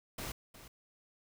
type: noise with echo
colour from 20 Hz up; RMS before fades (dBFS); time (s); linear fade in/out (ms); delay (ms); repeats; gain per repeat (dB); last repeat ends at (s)
pink; -41; 0.18-0.32; 5; 360; 1; -13; 0.68
effects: none